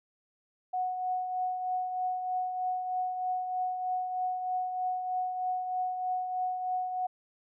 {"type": "tone with tremolo", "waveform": "sine", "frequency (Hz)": 736, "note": "F#5", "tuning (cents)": -9, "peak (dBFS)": -27, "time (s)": [0.73, 7.07], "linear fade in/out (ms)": 10, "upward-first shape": "triangle", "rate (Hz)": 3.2, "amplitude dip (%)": 50, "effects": []}